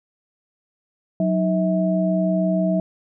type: tone cluster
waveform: sine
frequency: 184.2 / 310.4 / 646 Hz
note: F#3 / D#4 / E5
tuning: -7 / -4 / -35 cents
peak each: -19 / -26 / -22 dBFS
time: 1.2-2.8 s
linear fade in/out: 2 ms
effects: none